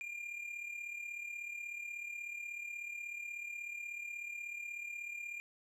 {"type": "tone with amplitude modulation", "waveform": "triangle", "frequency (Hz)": 2400, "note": "D7", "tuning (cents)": 37, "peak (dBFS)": -37, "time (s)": [0.01, 5.4], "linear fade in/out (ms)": 0, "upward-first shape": "sine", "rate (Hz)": 36.4, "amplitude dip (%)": 60, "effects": []}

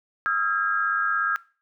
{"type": "tone cluster", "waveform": "sine", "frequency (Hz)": [1269, 1366, 1628], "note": ["D#6", "F6", "G#6"], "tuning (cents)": [34, -39, -35], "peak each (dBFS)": [-27, -25, -24], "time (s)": [0.26, 1.36], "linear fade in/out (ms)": 0, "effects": ["noise-tail reverb RT60 0.4 s tail -21 dB re dry"]}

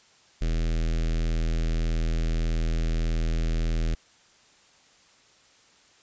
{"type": "tone with notch filter", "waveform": "square", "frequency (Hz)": 40.83, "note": "E1", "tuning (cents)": -16, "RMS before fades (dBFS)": -25, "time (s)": [0.41, 3.95], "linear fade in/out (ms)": 10, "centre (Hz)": 940, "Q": 0.87, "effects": ["white hiss -58 dBFS RMS until 6.02 s", "resampled to 16000 Hz"]}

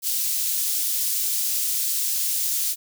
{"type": "high-pass noise", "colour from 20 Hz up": "white", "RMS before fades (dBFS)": -24, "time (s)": [0.02, 2.76], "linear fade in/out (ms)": 50, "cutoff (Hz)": 4800, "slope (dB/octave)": 12, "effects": []}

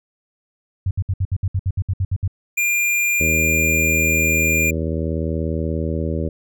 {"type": "tone bursts", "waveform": "sine", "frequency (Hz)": 94.4, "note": "F#2", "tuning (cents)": 35, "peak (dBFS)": -16, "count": 13, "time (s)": [0.86, 2.278], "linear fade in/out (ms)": 5, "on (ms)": 50, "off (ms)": 64}
{"type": "tone", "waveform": "square", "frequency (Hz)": 2400, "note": "D7", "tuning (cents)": 37, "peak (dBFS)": -17, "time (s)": [2.57, 4.71], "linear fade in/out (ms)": 10}
{"type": "harmonic tone", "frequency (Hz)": 80.3, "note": "E2", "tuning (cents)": -45, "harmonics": [1, 2, 3, 4, 5, 6, 7], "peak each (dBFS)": [-23, -26, -28, -29, -30, -31, -31], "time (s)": [3.2, 6.29], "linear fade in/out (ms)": 5}
{"effects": []}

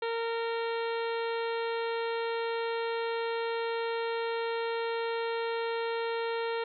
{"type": "harmonic tone", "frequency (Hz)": 460.4, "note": "A#4", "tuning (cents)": -22, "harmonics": [1, 2, 3, 4, 5, 6, 7, 8, 9], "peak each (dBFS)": [-31, -37, -41, -43, -45, -47, -48, -49, -50], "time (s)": [0.02, 6.64], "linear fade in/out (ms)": 5, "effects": []}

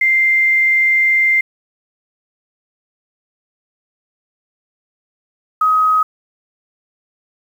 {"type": "tone pair in turn", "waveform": "sine", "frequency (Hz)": [2093, 1263.2], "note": ["C7", "D#6"], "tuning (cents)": [0, 26], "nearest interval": "major sixth", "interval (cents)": 874, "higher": "first", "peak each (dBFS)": -10, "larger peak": "neither", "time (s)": [[0.01, 1.41], [5.61, 6.03]], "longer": "first", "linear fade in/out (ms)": 5, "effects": ["7-bit"]}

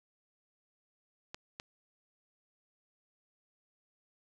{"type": "clicks", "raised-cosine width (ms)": 0.2, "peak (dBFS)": -24, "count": 2, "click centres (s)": [1.345, 1.599], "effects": []}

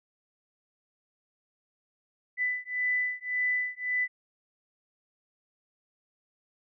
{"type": "beating tone pair", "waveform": "sine", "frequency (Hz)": [1993, 1994.8], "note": ["B6", "B6"], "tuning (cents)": [15, 17], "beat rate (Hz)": 1.8, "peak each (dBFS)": -30, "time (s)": [2.37, 4.08], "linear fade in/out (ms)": 50, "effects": []}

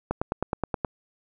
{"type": "click train", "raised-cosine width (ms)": 1, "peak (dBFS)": -11, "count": 8, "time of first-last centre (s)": [0.11, 0.848], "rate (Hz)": 9.49, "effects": []}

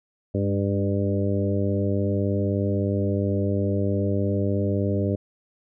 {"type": "harmonic tone with a mistuned harmonic", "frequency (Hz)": 99.6, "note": "G2", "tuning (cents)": 28, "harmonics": [1, 2, 3, 4, 5, 6], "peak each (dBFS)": [-24, -27, -29, -30, -31, -32], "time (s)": [0.34, 5.16], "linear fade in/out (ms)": 10, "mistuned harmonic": 2, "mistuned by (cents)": 27, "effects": []}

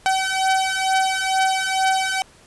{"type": "beating tone pair", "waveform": "sawtooth", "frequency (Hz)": [762, 764.2], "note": ["G5", "G5"], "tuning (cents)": [-49, -44], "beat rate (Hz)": 2.2, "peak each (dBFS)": -17, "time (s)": [0.06, 2.22], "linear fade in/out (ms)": 0, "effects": ["pink hiss -50 dBFS RMS until 2.46 s", "resampled to 24000 Hz"]}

